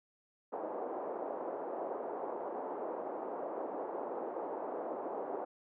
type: band-pass noise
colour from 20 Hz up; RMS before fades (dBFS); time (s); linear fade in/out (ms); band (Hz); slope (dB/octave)
pink; -40; 0.52-5.45; 10; 360 to 890; 24
effects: none